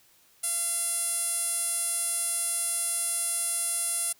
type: tone with band-pass filter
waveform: sawtooth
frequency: 685 Hz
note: F5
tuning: 34 cents flat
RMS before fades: -29 dBFS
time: 0.43-4.13 s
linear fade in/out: 10 ms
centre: 10000 Hz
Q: 6.3
effects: white hiss -61 dBFS RMS until 4.19 s